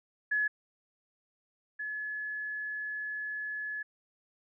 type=tone pair in turn; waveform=sine; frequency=1700 / 1707.1 Hz; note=G#6 / G#6; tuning=+40 / +47 cents; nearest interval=unison; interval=7 cents; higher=second; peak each=-26 / -34 dBFS; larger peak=first; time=0.31-0.48 / 1.79-3.83 s; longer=second; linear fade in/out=10 ms; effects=none